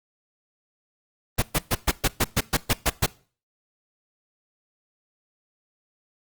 pink noise bursts, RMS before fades -20 dBFS, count 11, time 1.38-3.064 s, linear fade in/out 10 ms, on 44 ms, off 120 ms, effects noise-tail reverb RT60 0.4 s tail -21 dB re dry + Opus 24 kbps

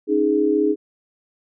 sine chord, C# suspended second, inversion none, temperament just, 277.2 / 311.8 / 415.8 Hz, C#4 / D#4 / G#4, 0 / +4 / +2 cents, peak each -24 / -19 / -18 dBFS, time 0.07-0.76 s, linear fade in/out 50 ms, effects none

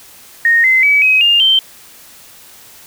sine tone with pitch steps, 1855 / 2058 / 2284 / 2534 / 2812 / 3120 Hz, A#6 / C7 / D7 / D#7 / F7 / G7, -9 / -29 / -49 / +31 / +11 / -9 cents, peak -7 dBFS, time 0.45-1.59 s, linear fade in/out 2 ms, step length 190 ms, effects white hiss -40 dBFS RMS until 2.86 s

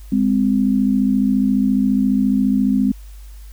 sine tone pair together, 204.2 / 258.7 Hz, G#3 / C4, -29 / -19 cents, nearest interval major third, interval 410 cents, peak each -16 dBFS, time 0.12-2.92 s, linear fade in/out 5 ms, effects added 50 Hz sine -34 dBFS peak until 3.52 s + white hiss -51 dBFS RMS until 3.52 s

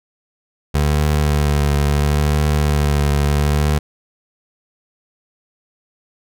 25% pulse tone with vibrato, 73.42 Hz, D2, in tune, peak -10 dBFS, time 0.74-3.79 s, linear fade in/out 10 ms, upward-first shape triangle, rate 0.73 Hz, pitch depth 40 cents each way, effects none

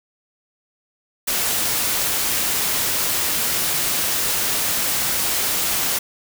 white noise, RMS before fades -21 dBFS, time 1.27-5.99 s, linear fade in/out 10 ms, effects none

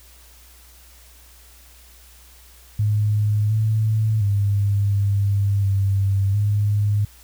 sine tone with pitch steps, 105.2 / 109.2 / 100.9 / 100.2 / 98.2 / 103.3 Hz, G#2 / A2 / G#2 / G2 / G2 / G#2, +23 / -13 / -49 / +38 / +4 / -9 cents, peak -16 dBFS, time 2.79-7.05 s, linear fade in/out 5 ms, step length 710 ms, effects added 60 Hz sine -48 dBFS peak until 7.23 s + white hiss -50 dBFS RMS until 7.23 s

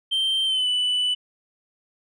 sine tone with pitch glide, 3135 to 2981 Hz, G7 to F#7, -1 to +12 cents, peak -17 dBFS, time 0.11-1.15 s, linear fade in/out 20 ms, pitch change -87 cents, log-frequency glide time 0.45-0.67 s, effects tanh soft clip ceiling -19 dBFS

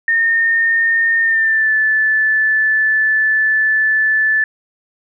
sine tone with pitch glide, 1828 to 1746.5 Hz, A#6 to A6, -34 to -13 cents, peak -11 dBFS, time 0.08-4.44 s, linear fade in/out 2 ms, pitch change -79 cents, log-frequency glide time 1.21-1.73 s, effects none

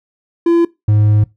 triangle tone pair in turn, 339 / 105.46 Hz, E4 / G#2, +49 / +27 cents, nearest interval octave + minor sixth, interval 2022 cents, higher first, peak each -6 dBFS, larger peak neither, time 0.46-0.65 / 0.88-1.24 s, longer second, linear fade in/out 5 ms, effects noise-tail reverb RT60 0.2 s tail -21 dB re dry

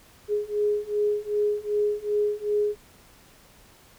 sine beating tone pair, 415.3 / 417.9 Hz, G#4 / G#4, 0 / +11 cents, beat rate 2.6 Hz, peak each -26 / -25 dBFS, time 0.28-2.76 s, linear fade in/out 50 ms, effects pink hiss -54 dBFS RMS until 3.98 s

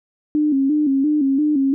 sine tone with vibrato, 285.8 Hz, D4, 47 cents flat, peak -14 dBFS, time 0.35-1.74 s, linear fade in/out 0 ms, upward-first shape square, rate 2.9 Hz, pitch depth 90 cents each way, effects none

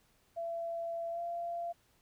sine tone with pitch glide, 673 to 686.3 Hz, E5 to F5, +36 to -30 cents, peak -35 dBFS, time 0.36-1.73 s, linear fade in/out 20 ms, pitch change +34 cents, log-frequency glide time 1.11-1.2 s, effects pink hiss -70 dBFS RMS until 2.01 s

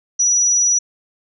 sine tone, 5860 Hz, F#8, 18 cents flat, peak -12 dBFS, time 0.19-0.79 s, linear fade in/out 10 ms, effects none

